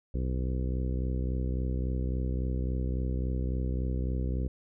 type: harmonic tone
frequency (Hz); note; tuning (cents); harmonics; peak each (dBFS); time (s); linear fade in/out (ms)
63.6; C2; -48; 1 / 2 / 3 / 4 / 5 / 6 / 7 / 8; -29 / -35 / -39 / -41 / -43 / -45 / -46 / -47; 0.14-4.48; 5
effects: none